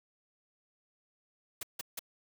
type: noise bursts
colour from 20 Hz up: white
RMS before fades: -38 dBFS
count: 3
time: 1.61-1.993 s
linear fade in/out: 5 ms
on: 21 ms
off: 160 ms
effects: none